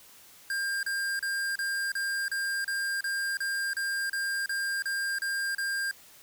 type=tone bursts; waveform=square; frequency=1601 Hz; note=G6; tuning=36 cents sharp; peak=-29 dBFS; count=15; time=0.5-5.912 s; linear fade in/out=2 ms; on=330 ms; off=33 ms; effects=white hiss -54 dBFS RMS until 6.22 s